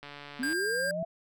click train, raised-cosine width 0.3 ms, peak -28 dBFS, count 73, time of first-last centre 0.03-0.53 s, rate 144 Hz
sine linear sweep, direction up, 237.3 to 680 Hz, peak -31 dBFS, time 0.39-1.05 s, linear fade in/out 10 ms
sine tone with exponential growth, 174.61 Hz, F3, in tune, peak -33 dBFS, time 0.43-1.03 s, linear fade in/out 2 ms, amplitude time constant 130 ms
square tone, 1600 Hz, G6, 35 cents sharp, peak -30 dBFS, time 0.43-0.91 s, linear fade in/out 2 ms
effects none

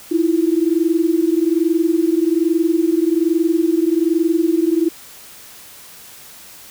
sine tone pair together, 320.8 / 342 Hz, E4 / F4, -47 / -36 cents, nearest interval minor second, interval 111 cents, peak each -16 / -16 dBFS, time 0.11-4.89 s, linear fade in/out 10 ms, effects white hiss -40 dBFS RMS until 6.7 s

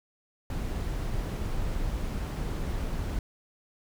brown noise, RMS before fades -31 dBFS, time 0.5-3.19 s, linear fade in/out 2 ms, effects none

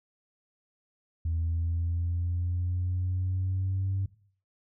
sine exponential sweep, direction up, 81.6 to 97.1 Hz, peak -25 dBFS, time 1.25-4.06 s, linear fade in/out 5 ms, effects noise-tail reverb RT60 0.5 s tail -19 dB re dry + tanh soft clip ceiling -23 dBFS

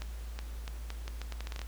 accelerating click train, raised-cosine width 0.2 ms, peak -23 dBFS, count 13, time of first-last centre 0.02-1.617 s, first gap 370 ms, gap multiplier 0.78, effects added 56 Hz sine -38 dBFS peak until 1.67 s + pink hiss -54 dBFS RMS until 1.67 s

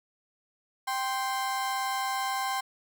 35% pulse tone pair together, 784 / 1046.5 Hz, G5 / C6, 0 / 0 cents, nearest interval perfect fourth, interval 500 cents, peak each -29 / -30 dBFS, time 0.87-2.61 s, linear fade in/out 10 ms, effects none

